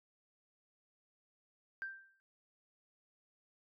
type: tone with exponential decay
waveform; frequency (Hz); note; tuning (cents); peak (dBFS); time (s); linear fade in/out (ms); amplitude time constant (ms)
sine; 1572; G6; +4; -36; 1.82-2.2; 0; 81
effects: noise-tail reverb RT60 0.3 s tail -22 dB re dry + tanh soft clip ceiling -32 dBFS